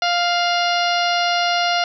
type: harmonic tone with a mistuned harmonic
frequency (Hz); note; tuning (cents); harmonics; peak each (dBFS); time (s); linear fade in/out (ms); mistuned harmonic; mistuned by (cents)
698.5; F5; 0; 1 / 2 / 3 / 4 / 5 / 6 / 7 / 8; -19 / -23 / -27 / -25 / -30 / -27 / -29 / -31; 0.02-1.84; 2; 4; +25
effects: none